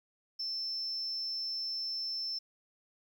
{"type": "tone", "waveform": "sine", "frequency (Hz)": 5320, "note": "E8", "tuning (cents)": 15, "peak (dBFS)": -33, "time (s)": [0.39, 2.39], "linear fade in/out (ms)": 10, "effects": ["tanh soft clip ceiling -29 dBFS", "11-bit"]}